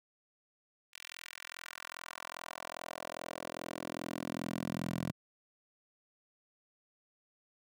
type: tone with high-pass filter sweep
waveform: 10% pulse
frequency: 42.47 Hz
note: F1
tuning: 48 cents flat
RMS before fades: -42 dBFS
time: 0.93-5.12 s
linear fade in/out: 10 ms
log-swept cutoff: 2500 to 150 Hz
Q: 1.5
effects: none